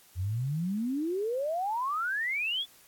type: exponential sweep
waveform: sine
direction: up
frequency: 84.6 to 3520 Hz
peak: -28 dBFS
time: 0.15-2.66 s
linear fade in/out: 50 ms
effects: white hiss -58 dBFS RMS until 2.87 s + AAC 64 kbps